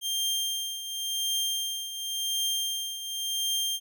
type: tone with tremolo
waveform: sawtooth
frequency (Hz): 3185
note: G7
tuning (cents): +27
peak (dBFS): -22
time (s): 0.01-3.8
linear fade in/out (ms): 50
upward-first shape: triangle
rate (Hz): 0.92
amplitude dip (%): 70
effects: none